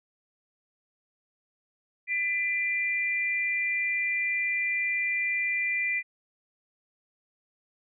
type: tone pair together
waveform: sine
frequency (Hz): 2000 / 2378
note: B6 / D7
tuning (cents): +21 / +21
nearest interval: minor third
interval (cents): 300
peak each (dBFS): -28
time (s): 2.07-6.03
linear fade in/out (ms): 50
effects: none